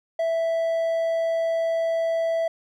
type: tone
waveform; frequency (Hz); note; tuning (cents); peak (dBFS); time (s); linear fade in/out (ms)
triangle; 659.3; E5; 0; -19; 0.19-2.48; 5
effects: none